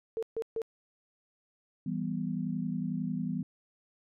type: tone bursts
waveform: sine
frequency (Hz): 450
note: A4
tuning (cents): +39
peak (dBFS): -30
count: 3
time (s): 0.17-0.618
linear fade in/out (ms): 0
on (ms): 56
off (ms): 140
type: chord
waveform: sine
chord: E minor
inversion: none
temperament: equal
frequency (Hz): 164.81 / 196 / 246.9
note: E3 / G3 / B3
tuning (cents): 0 / 0 / 0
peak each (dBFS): -35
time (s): 1.86-3.43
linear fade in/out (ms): 5
effects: none